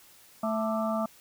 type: harmonic tone with a mistuned harmonic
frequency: 220 Hz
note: A3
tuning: in tune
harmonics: 1 / 3 / 4 / 5 / 6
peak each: -30 / -30 / -38 / -34 / -41 dBFS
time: 0.43-1.06 s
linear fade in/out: 5 ms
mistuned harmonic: 5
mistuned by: +120 cents
effects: white hiss -56 dBFS RMS until 1.2 s